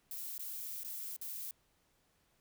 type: noise with dropouts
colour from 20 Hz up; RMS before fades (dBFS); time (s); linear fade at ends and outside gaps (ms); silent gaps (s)
violet; -43; 0.11-1.51; 1; 0.38-0.394 / 0.835-0.847 / 1.164-1.213
effects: pink hiss -74 dBFS RMS until 2.4 s